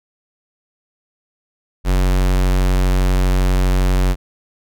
square tone, 46.25 Hz, F#1, in tune, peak -13 dBFS, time 1.84-4.16 s, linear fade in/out 50 ms, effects none

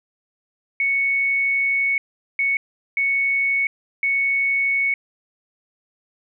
sine tone bursts at uneven times, 2217 Hz, C#7, in tune, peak -17 dBFS, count 4, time 0.8-1.98 / 2.39-2.57 / 2.97-3.67 / 4.03-4.94 s, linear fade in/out 2 ms, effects none

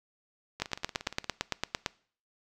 two click trains, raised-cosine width 0.2 ms, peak -11 / -23 dBFS, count 12 / 12, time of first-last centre 0.62-1.862 / 0.6-1.243 s, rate 8.86 / 17.1 Hz, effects noise-tail reverb RT60 0.5 s tail -22 dB re dry

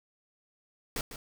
pink noise with echo, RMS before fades -33 dBFS, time 0.96-1.01 s, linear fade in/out 2 ms, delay 150 ms, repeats 1, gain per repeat -10 dB, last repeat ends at 1.16 s, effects none

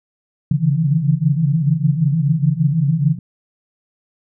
sine tone cluster, 137.4 / 142.5 / 159.7 / 166.3 Hz, C#3 / C#3 / D#3 / E3, -15 / +48 / +45 / +16 cents, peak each -19 dBFS, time 0.51-3.19 s, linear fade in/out 5 ms, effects none

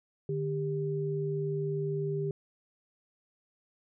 sine tone pair together, 150 / 397.3 Hz, D3 / G4, +37 / +23 cents, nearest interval octave + perfect fourth, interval 1686 cents, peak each -32 / -32 dBFS, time 0.29-2.31 s, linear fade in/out 2 ms, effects none

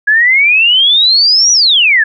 sine exponential two-way sweep, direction up then down, 1661.2 to 5920 to 1661.2 Hz, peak -5 dBFS, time 0.07-2.04 s, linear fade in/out 10 ms, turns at 1.52 s, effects none

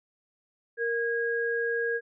sine tone pair together, 466.2 / 1639.4 Hz, A#4 / G#6, 0 / -23 cents, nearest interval octave + minor seventh, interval 2177 cents, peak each -28 / -29 dBFS, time 0.77-2.01 s, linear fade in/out 50 ms, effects none

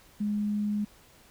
sine tone, 208 Hz, G#3, 3 cents sharp, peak -26 dBFS, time 0.2-0.85 s, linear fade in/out 10 ms, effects pink hiss -57 dBFS RMS until 1.3 s

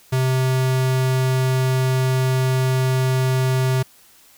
square tone, 130 Hz, C3, 11 cents flat, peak -17 dBFS, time 0.12-3.83 s, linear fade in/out 10 ms, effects white hiss -51 dBFS RMS until 4.37 s

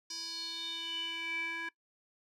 square tone with band-pass filter sweep, 331.4 Hz, E4, 9 cents sharp, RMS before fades -39 dBFS, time 0.1-1.69 s, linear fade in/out 5 ms, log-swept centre 5300 to 1900 Hz, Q 7.1, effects noise-tail reverb RT60 0.1 s tail -20 dB re dry

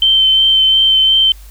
sine tone with vibrato, 3100 Hz, G7, 20 cents flat, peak -7 dBFS, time 0.02-1.32 s, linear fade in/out 2 ms, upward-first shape sine, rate 2.8 Hz, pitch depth 13 cents each way, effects added 50 Hz sine -33 dBFS peak until 1.5 s + white hiss -45 dBFS RMS until 1.5 s

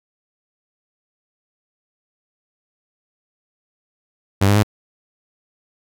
sawtooth tone with pitch steps, 98.2 / 101.72 / 105.37 Hz, G2 / G#2 / G#2, +4 / -35 / +26 cents, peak -8 dBFS, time 4.41-4.632 s, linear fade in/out 10 ms, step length 74 ms, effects none

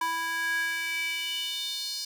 square tone with high-pass filter sweep, 329.6 Hz, E4, in tune, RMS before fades -31 dBFS, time 0.01-2.05 s, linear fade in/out 5 ms, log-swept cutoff 1100 to 4800 Hz, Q 4.8, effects none

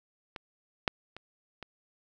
clicks, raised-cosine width 0.3 ms, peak -23 / -9 / -27 / -25 dBFS, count 4, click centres 0.362 / 0.878 / 1.166 / 1.627 s, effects none

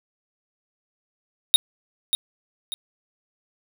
square tone with echo, 3729 Hz, A#7, in tune, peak -10 dBFS, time 1.54-1.56 s, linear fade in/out 0 ms, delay 590 ms, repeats 2, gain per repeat -9 dB, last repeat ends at 2.74 s, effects none

